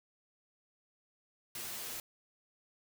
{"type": "noise with comb filter", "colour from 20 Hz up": "white", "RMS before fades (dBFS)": -42, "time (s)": [1.55, 2], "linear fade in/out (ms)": 2, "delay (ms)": 8.5, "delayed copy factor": 0.75, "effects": []}